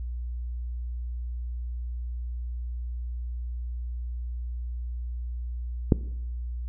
click, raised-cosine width 3 ms, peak -4 dBFS, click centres 5.922 s, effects noise-tail reverb RT60 0.8 s tail -19 dB re dry + added 60 Hz sine -30 dBFS peak until 6.68 s

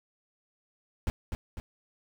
brown noise with echo, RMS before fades -28 dBFS, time 1.07-1.1 s, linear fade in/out 0 ms, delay 250 ms, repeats 2, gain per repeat -5 dB, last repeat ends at 1.6 s, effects none

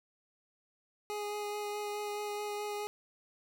25% pulse tone with vibrato, 415.3 Hz, G#4, in tune, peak -32 dBFS, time 1.1-2.87 s, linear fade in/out 0 ms, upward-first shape sine, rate 4.7 Hz, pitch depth 11 cents each way, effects none

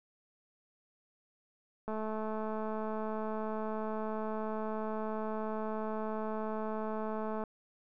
click train, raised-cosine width 1 ms, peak -25 dBFS, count 1207, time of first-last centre 1.88-7.438 s, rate 217 Hz, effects none

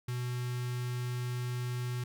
square tone with notch filter, 123.47 Hz, B2, in tune, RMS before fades -35 dBFS, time 0.08-2.04 s, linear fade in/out 5 ms, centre 580 Hz, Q 0.75, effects 12-bit

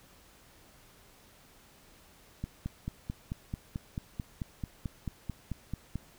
click train, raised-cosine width 5 ms, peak -22 dBFS, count 17, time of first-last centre 2.44-5.956 s, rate 4.55 Hz, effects pink hiss -59 dBFS RMS until 6.18 s

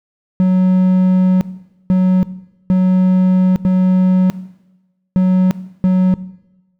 triangle tone bursts at uneven times, 185 Hz, F#3, in tune, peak -6 dBFS, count 6, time 0.4-1.41 / 1.9-2.23 / 2.7-3.56 / 3.65-4.3 / 5.16-5.51 / 5.84-6.14 s, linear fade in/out 0 ms, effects noise-tail reverb RT60 1.0 s tail -17 dB re dry

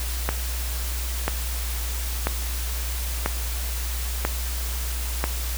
click train, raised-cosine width 0.5 ms, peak -7 dBFS, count 6, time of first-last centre 0.29-5.24 s, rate 1.01 Hz, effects added 60 Hz sine -26 dBFS peak until 5.57 s + white hiss -33 dBFS RMS until 5.57 s

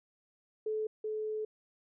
sine tone pair in turn, 432.8 / 431.1 Hz, A4 / A4, -29 / -35 cents, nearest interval unison, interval 6 cents, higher first, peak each -31 / -33 dBFS, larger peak first, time 0.66-0.87 / 1.04-1.45 s, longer second, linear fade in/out 5 ms, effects none

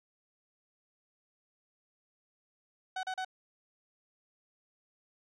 30% pulse tone bursts, 750 Hz, F#5, 23 cents sharp, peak -31 dBFS, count 3, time 2.96-3.248 s, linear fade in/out 5 ms, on 72 ms, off 36 ms, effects low-pass 5000 Hz 12 dB/octave

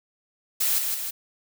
blue noise with echo, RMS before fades -23 dBFS, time 0.6-0.79 s, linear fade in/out 10 ms, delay 160 ms, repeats 2, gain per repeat -4 dB, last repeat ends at 1.11 s, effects none

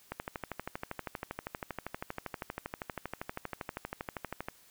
click train, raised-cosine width 0.5 ms, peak -21 dBFS, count 56, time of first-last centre 0.12-4.485 s, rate 12.6 Hz, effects white hiss -61 dBFS RMS until 4.7 s

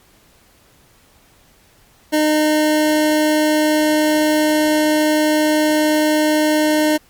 25% pulse tone, 305.9 Hz, D#4, 29 cents flat, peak -9 dBFS, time 2.12-6.98 s, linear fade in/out 20 ms, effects pink hiss -52 dBFS RMS until 7.09 s + MP3 96 kbps

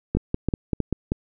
two click trains, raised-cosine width 3 ms, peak -9 / -9 dBFS, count 5 / 4, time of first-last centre 0.15-0.927 / 0.17-1.119 s, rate 5.15 / 3.16 Hz, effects none

